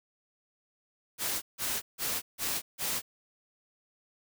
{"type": "noise bursts", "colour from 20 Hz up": "white", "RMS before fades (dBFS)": -32, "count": 5, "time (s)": [1.18, 3.02], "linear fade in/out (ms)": 50, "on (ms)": 240, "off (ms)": 160, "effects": []}